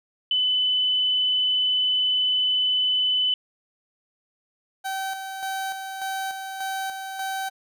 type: tone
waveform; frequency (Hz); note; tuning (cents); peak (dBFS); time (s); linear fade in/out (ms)
sine; 3009; F#7; +28; -19; 0.31-3.34; 2
type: tone with tremolo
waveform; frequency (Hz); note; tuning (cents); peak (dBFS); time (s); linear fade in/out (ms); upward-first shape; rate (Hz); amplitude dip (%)
30% pulse; 770; G5; -31; -24; 4.84-7.5; 20; square; 1.7; 45
effects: none